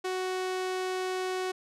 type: tone with low-pass filter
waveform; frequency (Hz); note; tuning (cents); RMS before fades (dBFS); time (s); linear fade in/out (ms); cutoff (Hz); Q
sawtooth; 371.2; F#4; +6; -32; 0.04-1.52; 10; 9200; 0.6
effects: none